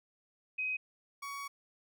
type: tone pair in turn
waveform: sine / 30% pulse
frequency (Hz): 2521 / 1123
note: D#7 / C#6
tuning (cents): +22 / +22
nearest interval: octave + major second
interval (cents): 1400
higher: first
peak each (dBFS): -32 / -37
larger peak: first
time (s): 0.58-0.77 / 1.22-1.48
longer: second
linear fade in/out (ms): 10
effects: none